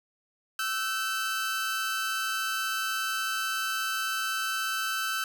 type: tone pair together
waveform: sawtooth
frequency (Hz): 1318.5 / 1534.9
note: E6 / G6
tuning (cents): 0 / -37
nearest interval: minor third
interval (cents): 263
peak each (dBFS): -28 / -27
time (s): 0.59-5.24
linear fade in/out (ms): 2
effects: none